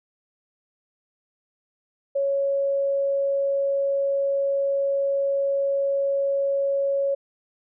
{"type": "tone", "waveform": "sine", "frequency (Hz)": 554.4, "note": "C#5", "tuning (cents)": 0, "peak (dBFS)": -20, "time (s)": [2.15, 7.15], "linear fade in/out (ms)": 10, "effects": []}